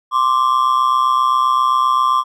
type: ring-modulated tone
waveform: triangle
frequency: 1108.7 Hz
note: C#6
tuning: in tune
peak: -7 dBFS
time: 0.11-2.24 s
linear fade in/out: 50 ms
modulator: 63.8 Hz
effects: none